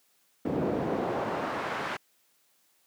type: noise with band-pass filter sweep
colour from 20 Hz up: brown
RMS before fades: -30 dBFS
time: 0.45-1.97 s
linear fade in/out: 5 ms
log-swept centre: 320 to 1800 Hz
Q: 1
effects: white hiss -68 dBFS RMS until 2.86 s + high-pass 150 Hz 12 dB/octave